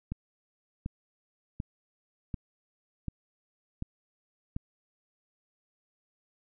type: click train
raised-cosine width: 5 ms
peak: -21 dBFS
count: 7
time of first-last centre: 0.12-4.564 s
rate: 1.35 Hz
effects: none

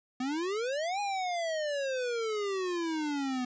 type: exponential two-way sweep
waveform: square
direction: up then down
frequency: 246.9 to 828 to 246.9 Hz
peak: -31 dBFS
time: 0.2-3.45 s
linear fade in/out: 5 ms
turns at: 1 s
effects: resampled to 16000 Hz

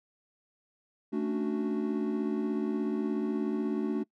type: chord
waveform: triangle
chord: D major seventh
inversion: second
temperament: equal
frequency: 220 / 277.2 / 293.7 / 370 Hz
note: A3 / C#4 / D4 / F#4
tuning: 0 / 0 / 0 / 0 cents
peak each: -30 / -36 / -31 / -32 dBFS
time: 1.12-4.04 s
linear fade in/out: 20 ms
effects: noise-tail reverb RT60 0.1 s tail -24 dB re dry

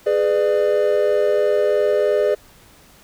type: chord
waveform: triangle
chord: G# diminished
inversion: none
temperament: just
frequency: 415.3 / 498.4 / 598 Hz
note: G#4 / B4 / D5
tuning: 0 / +16 / +31 cents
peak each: -16 / -19 / -16 dBFS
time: 0.06-2.35 s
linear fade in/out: 10 ms
effects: tanh soft clip ceiling -4 dBFS + pink hiss -49 dBFS RMS until 3.03 s

